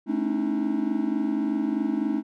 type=tone cluster; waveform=triangle; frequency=217.2 / 269.9 / 294.4 / 317.8 Hz; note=A3 / C#4 / D4 / D#4; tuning=-22 / -46 / +4 / +37 cents; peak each=-27 / -27 / -26 / -27 dBFS; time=0.06-2.23 s; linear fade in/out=50 ms; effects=none